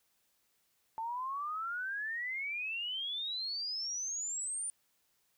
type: exponential sweep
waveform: sine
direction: up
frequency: 880 to 9360 Hz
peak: -35 dBFS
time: 0.98-4.7 s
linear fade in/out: 0 ms
effects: white hiss -75 dBFS RMS until 5.37 s